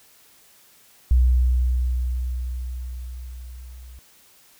sine tone with level ramp, 62.2 Hz, B1, 13 cents sharp, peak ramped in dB -12 to -39 dBFS, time 1.11-3.99 s, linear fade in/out 0 ms, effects white hiss -54 dBFS RMS until 4.59 s

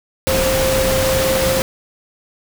sine tone in noise, 527 Hz, C5, 12 cents sharp, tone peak -16 dBFS, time 0.27-1.62 s, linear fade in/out 0 ms, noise pink, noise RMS -19 dBFS, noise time 0.27-1.62 s, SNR 0 dB, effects none

